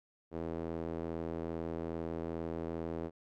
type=tone with band-pass filter; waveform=sawtooth; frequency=82.41 Hz; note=E2; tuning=in tune; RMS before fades=-39 dBFS; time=0.31-3.11 s; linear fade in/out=50 ms; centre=410 Hz; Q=1.4; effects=none